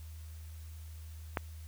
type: click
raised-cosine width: 0.5 ms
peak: -16 dBFS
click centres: 1.372 s
effects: added 79 Hz sine -44 dBFS peak until 1.67 s + white hiss -60 dBFS RMS until 1.67 s